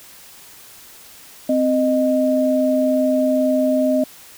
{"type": "tone pair together", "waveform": "sine", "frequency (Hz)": [259.8, 618], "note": ["C4", "D#5"], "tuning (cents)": [-12, -12], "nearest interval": "octave + minor third", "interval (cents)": 1500, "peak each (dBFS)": -17, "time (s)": [1.49, 4.04], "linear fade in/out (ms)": 5, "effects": ["white hiss -43 dBFS RMS until 4.37 s"]}